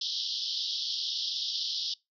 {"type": "band-pass noise", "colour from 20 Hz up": "white", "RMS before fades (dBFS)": -33, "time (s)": [0.01, 1.94], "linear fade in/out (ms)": 5, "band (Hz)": [3100, 5400], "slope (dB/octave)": 96, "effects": ["noise-tail reverb RT60 0.2 s tail -23 dB re dry"]}